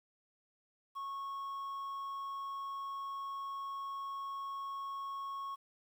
triangle tone with quantisation, 1100 Hz, C#6, 14 cents flat, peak -37 dBFS, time 0.95-5.56 s, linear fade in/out 20 ms, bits 11, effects none

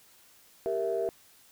sine chord, E diminished, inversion first, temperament equal, 392 / 466.2 / 659.3 Hz, G4 / Bb4 / E5, 0 / 0 / 0 cents, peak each -31 dBFS, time 0.66-1.09 s, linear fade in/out 0 ms, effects tanh soft clip ceiling -19 dBFS + white hiss -59 dBFS RMS until 1.51 s

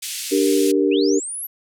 white band-pass noise, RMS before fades -29 dBFS, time 0.02-0.72 s, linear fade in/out 10 ms, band 2300 to 11000 Hz, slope 24 dB/octave
sine chord, G minor, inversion second, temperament equal, 293.7 / 392 / 466.2 Hz, D4 / G4 / Bb4, 0 / 0 / 0 cents, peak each -18 / -18 / -21 dBFS, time 0.31-1.2 s, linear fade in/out 20 ms
sine linear sweep, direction up, 2349 to 11960 Hz, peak -26 dBFS, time 0.91-1.47 s, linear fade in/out 10 ms
effects none

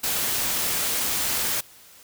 white noise, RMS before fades -25 dBFS, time 0.03-1.61 s, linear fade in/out 10 ms, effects white hiss -50 dBFS RMS until 2.03 s

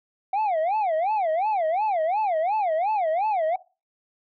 sine tone with vibrato, 740 Hz, F#5, in tune, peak -18 dBFS, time 0.33-3.56 s, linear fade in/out 5 ms, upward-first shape sine, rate 2.8 Hz, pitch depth 290 cents each way, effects noise-tail reverb RT60 0.3 s tail -21 dB re dry + tanh soft clip ceiling -20 dBFS

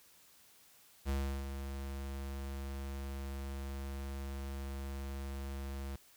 square tone with ADSR envelope, 68.5 Hz, C#2, 20 cents flat, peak -32 dBFS, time 1.05-5.96 s, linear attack 42 ms, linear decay 350 ms, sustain -8 dB, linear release 3 ms, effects white hiss -63 dBFS RMS until 6.16 s

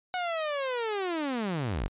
sawtooth linear sweep, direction down, 740 to 31.49 Hz, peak -25 dBFS, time 0.14-1.88 s, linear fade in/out 0 ms, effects resampled to 8000 Hz

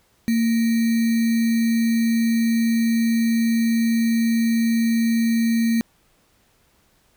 sine tone with sample-and-hold, 228.8 Hz, A#3, 32 cents flat, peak -16 dBFS, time 0.28-5.81 s, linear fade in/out 0 ms, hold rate 2100 Hz, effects pink hiss -61 dBFS RMS until 7.16 s

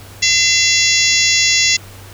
harmonic tone, 680 Hz, F5, 46 cents flat, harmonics 3 / 4 / 5 / 6 / 7 / 8 / 9 / 10, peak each -17 / -19 / -20 / -20 / -20 / -19 / -20 / -18 dBFS, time 0.22-1.77 s, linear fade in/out 10 ms, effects added 98 Hz sine -36 dBFS peak until 2.13 s + pink hiss -39 dBFS RMS until 2.13 s

